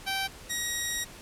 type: tone pair in turn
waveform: 10% pulse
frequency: 777 / 1896.7 Hz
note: G5 / A#6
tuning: -16 / +29 cents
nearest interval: octave + minor third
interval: 1545 cents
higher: second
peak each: -20 dBFS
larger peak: neither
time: 0.06-0.28 / 0.49-1.05 s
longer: second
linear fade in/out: 20 ms
effects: pink hiss -47 dBFS RMS until 1.21 s + low-pass 12000 Hz 12 dB/octave